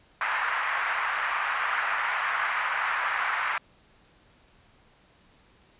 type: band-pass noise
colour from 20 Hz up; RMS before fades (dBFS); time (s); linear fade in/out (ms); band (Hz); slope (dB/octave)
pink; -28; 0.21-3.58; 2; 1000 to 2100; 24
effects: pink hiss -60 dBFS RMS until 5.79 s + resampled to 8000 Hz